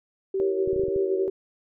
sine tone with vibrato, 384.4 Hz, G4, 34 cents flat, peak -23 dBFS, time 0.34-1.3 s, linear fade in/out 5 ms, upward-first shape triangle, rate 2.1 Hz, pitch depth 23 cents each way
sine chord, E diminished seventh, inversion none, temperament equal, 329.6 / 392 / 466.2 / 554.4 Hz, E4 / G4 / Bb4 / Db5, 0 / 0 / 0 / 0 cents, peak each -35 / -32 / -32 / -33 dBFS, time 0.4-1.28 s, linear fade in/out 0 ms
clicks, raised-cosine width 5 ms, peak -26 dBFS, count 7, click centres 0.676 / 0.731 / 0.762 / 0.796 / 0.836 / 0.883 / 0.962 s
effects none

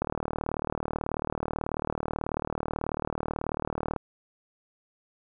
click train, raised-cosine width 1 ms, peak -15 dBFS, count 152, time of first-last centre 0.02-3.963 s, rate 38.3 Hz, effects none

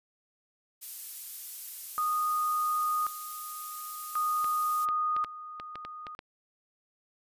violet noise, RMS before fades -38 dBFS, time 0.81-4.86 s, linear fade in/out 20 ms
sine tone with tremolo, 1235 Hz, D#6, 13 cents flat, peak -26 dBFS, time 1.98-6.15 s, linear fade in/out 0 ms, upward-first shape square, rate 0.46 Hz, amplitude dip 80%
clicks, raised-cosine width 0.3 ms, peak -25 dBFS, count 9, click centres 4.444 / 4.888 / 5.165 / 5.246 / 5.599 / 5.756 / 5.85 / 6.068 / 6.191 s
effects resampled to 32000 Hz

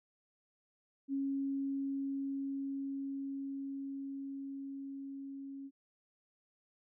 sine tone with level ramp, 274.5 Hz, C#4, 17 cents flat, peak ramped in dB -32 to -43 dBFS, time 1.08-5.71 s, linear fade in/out 50 ms, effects none

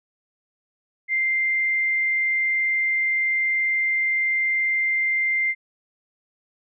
sine tone, 2093 Hz, C7, in tune, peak -19 dBFS, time 1.08-5.55 s, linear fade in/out 50 ms, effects none

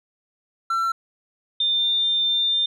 triangle / sine tone pair in turn, 1348 / 3599 Hz, E6 / A7, +38 / +38 cents, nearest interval octave + perfect fourth, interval 1700 cents, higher second, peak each -18 dBFS, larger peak neither, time 0.7-0.92 / 1.6-2.66 s, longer second, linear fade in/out 5 ms, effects none

